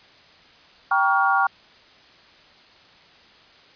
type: chord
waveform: sine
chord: G half-diminished seventh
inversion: none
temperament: just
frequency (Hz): 784 / 940.8 / 1128.9 / 1411.2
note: G5 / Bb5 / Db6 / F6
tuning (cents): 0 / +16 / +31 / +18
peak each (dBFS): -21 / -25 / -22 / -21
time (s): 0.91-1.47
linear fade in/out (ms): 5
effects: white hiss -51 dBFS RMS until 3.75 s + resampled to 11025 Hz